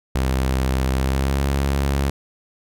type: tone with pitch glide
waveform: sawtooth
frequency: 65.41 to 69.02 Hz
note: C2 to C#2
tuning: 0 to -7 cents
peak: -14 dBFS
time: 0.15-2.1 s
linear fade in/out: 5 ms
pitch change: +93 cents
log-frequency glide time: 0.95-1.43 s
effects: none